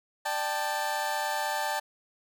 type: chord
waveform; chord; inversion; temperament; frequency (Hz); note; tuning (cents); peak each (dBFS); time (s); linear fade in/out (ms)
30% pulse; D suspended fourth; none; equal with one note detuned; 596.6 / 784 / 880; D5 / G5 / A5; +27 / 0 / 0; -33 / -31 / -28; 0.25-1.8; 10
effects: none